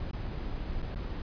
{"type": "noise with dropouts", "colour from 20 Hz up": "brown", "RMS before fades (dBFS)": -35, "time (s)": [0, 1.22], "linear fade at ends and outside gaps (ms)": 2, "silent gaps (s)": [[0.112, 0.132], [0.82, 0.826], [0.947, 0.958]], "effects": ["resampled to 11025 Hz"]}